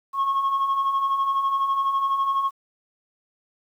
sine beating tone pair, 1082 / 1094 Hz, C#6 / C#6, -42 / -23 cents, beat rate 12 Hz, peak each -27 / -19 dBFS, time 0.13-2.51 s, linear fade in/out 50 ms, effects tanh soft clip ceiling -17 dBFS + 9-bit

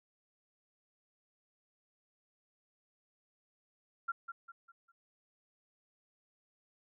sine tone with echo, 1378 Hz, F6, 24 cents flat, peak -32 dBFS, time 4.08-4.12 s, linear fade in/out 10 ms, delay 200 ms, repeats 4, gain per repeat -8 dB, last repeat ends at 4.92 s, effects none

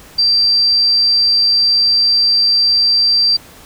sine tone, 4699 Hz, D8, in tune, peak -9 dBFS, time 0.18-3.37 s, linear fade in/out 10 ms, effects pink hiss -40 dBFS RMS until 3.65 s

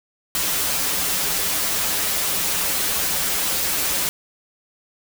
white noise with comb filter, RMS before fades -22 dBFS, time 0.35-4.09 s, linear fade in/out 0 ms, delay 8.4 ms, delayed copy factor -1, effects none

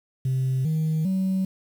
sine tone with pitch steps, 130.9 / 157.48 / 189.45 Hz, C3 / D#3 / F#3, +1 / +21 / +41 cents, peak -19 dBFS, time 0.25-1.45 s, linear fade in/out 5 ms, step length 400 ms, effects tanh soft clip ceiling -19 dBFS + 8-bit

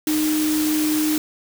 sine tone in noise, 307.3 Hz, D#4, 21 cents flat, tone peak -18 dBFS, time 0.07-1.18 s, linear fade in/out 2 ms, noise white, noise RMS -27 dBFS, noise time 0.07-1.18 s, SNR +6 dB, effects none

